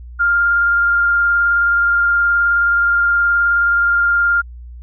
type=tone with vibrato; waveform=sine; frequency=1401 Hz; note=F6; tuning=5 cents sharp; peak=-11 dBFS; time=0.19-4.42 s; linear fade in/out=20 ms; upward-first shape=square; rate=19 Hz; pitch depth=8 cents each way; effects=added 60 Hz sine -31 dBFS peak until 4.82 s